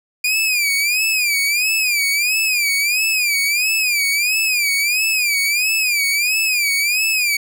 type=tone with vibrato; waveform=sawtooth; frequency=2417 Hz; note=D7; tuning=49 cents sharp; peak=-12 dBFS; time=0.24-7.37 s; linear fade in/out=5 ms; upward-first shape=sine; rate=1.5 Hz; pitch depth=140 cents each way; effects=none